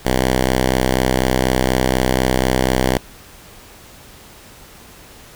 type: tone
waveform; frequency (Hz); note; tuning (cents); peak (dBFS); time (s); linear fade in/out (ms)
5% pulse; 64.1; C2; -35; -3; 0.05-2.98; 5
effects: pink hiss -42 dBFS RMS until 5.35 s